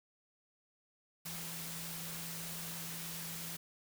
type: tone in noise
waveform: sine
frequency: 166.6 Hz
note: E3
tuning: 19 cents sharp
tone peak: -48 dBFS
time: 1.25-3.57 s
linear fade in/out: 10 ms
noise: white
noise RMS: -44 dBFS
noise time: 1.25-3.57 s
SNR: -7 dB
effects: none